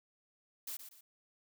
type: noise with echo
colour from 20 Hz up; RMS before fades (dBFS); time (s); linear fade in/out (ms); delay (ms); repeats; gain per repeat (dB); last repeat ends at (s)
blue; -42; 0.67-0.77; 5; 120; 2; -9; 1.01
effects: none